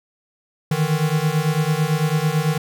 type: beating tone pair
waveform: square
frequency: 150.5 / 159.5 Hz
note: D3 / D#3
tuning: +43 / +43 cents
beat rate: 9 Hz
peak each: -21 dBFS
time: 0.71-2.58 s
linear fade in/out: 5 ms
effects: none